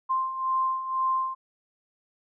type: beating tone pair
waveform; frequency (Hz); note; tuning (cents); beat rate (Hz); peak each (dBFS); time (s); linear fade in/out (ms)
sine; 1046.5 / 1048.5; C6 / C6; 0 / +3; 2; -31 / -25; 0.09-1.35; 20
effects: none